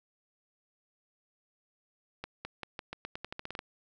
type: accelerating click train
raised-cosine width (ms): 0.3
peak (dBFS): -22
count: 14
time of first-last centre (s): 2.24-3.591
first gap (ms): 210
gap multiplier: 0.87
effects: none